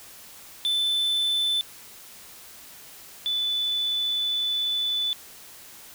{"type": "tone pair in turn", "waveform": ["triangle", "sine"], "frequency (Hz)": [3520, 3488], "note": ["A7", "A7"], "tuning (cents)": [0, -16], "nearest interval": "unison", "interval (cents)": 16, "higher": "first", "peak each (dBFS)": [-20, -23], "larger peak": "first", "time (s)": [[0.65, 1.61], [3.26, 5.13]], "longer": "second", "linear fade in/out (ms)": 0, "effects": ["white hiss -46 dBFS RMS until 5.94 s"]}